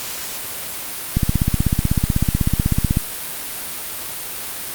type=click train; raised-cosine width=5 ms; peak=-3 dBFS; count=30; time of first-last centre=1.17-2.971 s; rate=16.1 Hz; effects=white hiss -28 dBFS RMS until 4.74 s + Opus 48 kbps